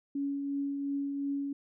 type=tone with tremolo; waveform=sine; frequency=280.4 Hz; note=C#4; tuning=20 cents sharp; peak=-29 dBFS; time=0.15-1.53 s; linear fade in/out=5 ms; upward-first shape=triangle; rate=2.8 Hz; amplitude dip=35%; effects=none